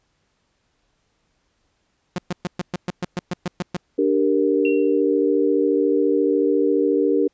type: tone bursts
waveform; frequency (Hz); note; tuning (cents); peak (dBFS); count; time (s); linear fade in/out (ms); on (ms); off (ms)
sawtooth; 178.6; F3; +39; -18; 12; 2.16-3.768; 2; 24; 120
type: chord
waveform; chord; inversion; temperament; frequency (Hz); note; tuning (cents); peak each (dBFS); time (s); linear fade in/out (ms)
sine; G minor; second; equal; 293.7 / 392 / 466.2; D4 / G4 / Bb4; 0 / 0 / 0; -20; 3.98-7.28; 10
type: tone with exponential decay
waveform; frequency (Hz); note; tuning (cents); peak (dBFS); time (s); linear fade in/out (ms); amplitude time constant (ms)
sine; 2732; F7; -39; -23; 4.65-5.01; 2; 77
effects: pink hiss -68 dBFS RMS until 7.33 s + resampled to 16000 Hz